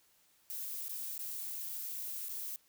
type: noise with dropouts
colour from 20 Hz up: violet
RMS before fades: -41 dBFS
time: 0.5-2.56 s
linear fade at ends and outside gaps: 0 ms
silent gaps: 0.882-0.894 / 1.179-1.192 / 1.689-1.693 / 2.285-2.293 s
effects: white hiss -69 dBFS RMS until 2.68 s